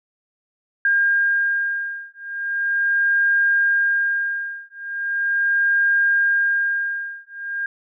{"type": "beating tone pair", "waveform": "sine", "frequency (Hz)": [1610, 1610.39], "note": ["G6", "G6"], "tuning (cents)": [46, 46], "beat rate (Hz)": 0.39, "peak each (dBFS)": -20, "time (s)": [0.85, 7.66], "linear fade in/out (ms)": 2, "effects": []}